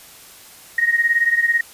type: beating tone pair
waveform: sine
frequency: 1866 / 1884 Hz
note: A#6 / A#6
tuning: +1 / +18 cents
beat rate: 18 Hz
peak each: -16 / -19 dBFS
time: 0.78-1.61 s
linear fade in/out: 5 ms
effects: white hiss -43 dBFS RMS until 1.73 s + resampled to 32000 Hz